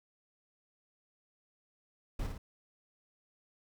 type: noise with echo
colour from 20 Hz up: brown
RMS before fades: -35 dBFS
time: 2.19-2.27 s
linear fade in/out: 5 ms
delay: 55 ms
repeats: 2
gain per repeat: -4 dB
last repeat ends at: 2.38 s
effects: none